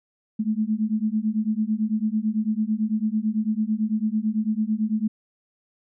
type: beating tone pair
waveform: sine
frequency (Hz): 211.8 / 220.8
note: G#3 / A3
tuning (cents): +34 / +6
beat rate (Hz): 9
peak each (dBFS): -24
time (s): 0.39-5.08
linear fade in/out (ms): 10
effects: none